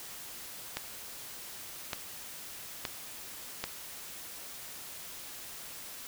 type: clicks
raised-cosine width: 0.2 ms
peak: -15 dBFS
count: 4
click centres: 0.77 / 1.932 / 2.852 / 3.64 s
effects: white hiss -45 dBFS RMS until 6.07 s